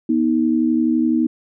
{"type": "tone pair together", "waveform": "sine", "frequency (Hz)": [243.7, 315.5], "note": ["B3", "D#4"], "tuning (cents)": [-23, 24], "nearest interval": "major third", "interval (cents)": 447, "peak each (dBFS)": -17, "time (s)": [0.09, 1.27], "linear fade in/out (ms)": 5, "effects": []}